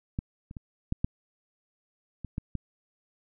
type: clicks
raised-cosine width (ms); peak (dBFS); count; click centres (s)
5; -17 / -30 / -26 / -15 / -13 / -24 / -19 / -19; 8; 0.189 / 0.511 / 0.568 / 0.924 / 1.045 / 2.247 / 2.381 / 2.553
effects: none